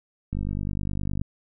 click train, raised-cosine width 5 ms, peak -17 dBFS, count 45, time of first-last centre 0.33-1.215 s, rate 49.7 Hz, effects none

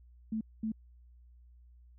sine tone bursts at uneven times, 219.6 Hz, A3, 3 cents flat, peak -31 dBFS, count 2, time 0.32-0.41 / 0.63-0.72 s, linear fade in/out 5 ms, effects added 60 Hz sine -55 dBFS peak until 1.98 s

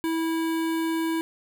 square tone with notch filter, 326.3 Hz, E4, 18 cents flat, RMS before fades -26 dBFS, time 0.04-1.21 s, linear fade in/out 0 ms, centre 5600 Hz, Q 1.5, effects none

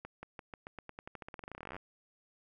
accelerating click train, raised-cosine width 0.5 ms, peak -29 dBFS, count 30, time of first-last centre 0.05-1.765 s, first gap 180 ms, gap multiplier 0.9, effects none

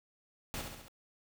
pink noise with echo, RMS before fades -39 dBFS, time 0.54-0.61 s, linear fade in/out 0 ms, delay 68 ms, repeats 4, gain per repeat -4 dB, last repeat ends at 0.882 s, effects none

